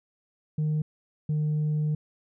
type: tone pair in turn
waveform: sine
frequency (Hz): 153.2 / 151.88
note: D#3 / D#3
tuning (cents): -27 / -41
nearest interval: unison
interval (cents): 14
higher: first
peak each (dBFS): -21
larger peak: neither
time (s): 0.58-0.82 / 1.29-1.95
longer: second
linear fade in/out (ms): 5
effects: tanh soft clip ceiling -22 dBFS